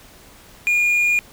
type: tone with quantisation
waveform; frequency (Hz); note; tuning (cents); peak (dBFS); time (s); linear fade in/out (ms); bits
triangle; 2427; D#7; -44; -13; 0.67-1.19; 0; 7
effects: pink hiss -46 dBFS RMS until 1.32 s